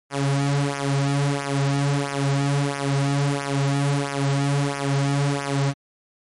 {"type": "tone with flanger", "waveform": "sawtooth", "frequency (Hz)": 140.3, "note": "C#3", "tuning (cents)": 21, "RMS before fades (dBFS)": -22, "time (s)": [0.1, 5.74], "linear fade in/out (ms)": 50, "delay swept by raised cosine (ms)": [0.24, 5.24], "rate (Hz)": 1.5, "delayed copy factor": -0.85, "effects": ["MP3 48 kbps"]}